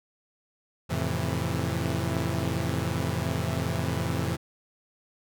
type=chord; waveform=sawtooth; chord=F major seventh; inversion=none; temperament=equal with one note detuned; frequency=87.31 / 110 / 132.72 / 164.81 Hz; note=F2 / A2 / C3 / E3; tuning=0 / 0 / +25 / 0 cents; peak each=-28 dBFS; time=0.89-4.37 s; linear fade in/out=20 ms; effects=none